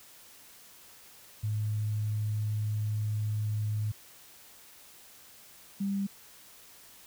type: tone pair in turn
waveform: sine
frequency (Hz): 106.5 / 197.93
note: G#2 / G3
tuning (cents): +44 / +17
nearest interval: major seventh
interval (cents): 1073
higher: second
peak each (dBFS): -28 / -28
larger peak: neither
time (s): 1.43-3.92 / 5.8-6.07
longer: first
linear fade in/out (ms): 10
effects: white hiss -54 dBFS RMS until 7.06 s